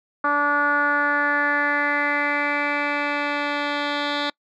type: tone with low-pass filter sweep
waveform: 10% pulse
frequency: 290 Hz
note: D4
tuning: 22 cents flat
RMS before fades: -22 dBFS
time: 0.24-4.3 s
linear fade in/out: 5 ms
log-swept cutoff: 1300 to 3500 Hz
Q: 4.9
effects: noise-tail reverb RT60 0.1 s tail -26 dB re dry